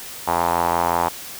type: tone with band-pass filter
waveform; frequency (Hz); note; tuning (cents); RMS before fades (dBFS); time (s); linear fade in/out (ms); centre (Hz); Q
sawtooth; 85.6; F2; -34; -20; 0.27-1.09; 10; 900; 3.9
effects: white hiss -35 dBFS RMS until 1.39 s